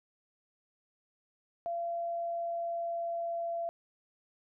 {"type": "tone with pitch glide", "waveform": "sine", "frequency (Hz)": [683, 678.3], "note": ["F5", "E5"], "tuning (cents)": [-39, 49], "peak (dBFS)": -32, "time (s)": [1.66, 3.69], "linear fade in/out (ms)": 0, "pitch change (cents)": -12, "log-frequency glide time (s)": [1.76, 3.49], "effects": []}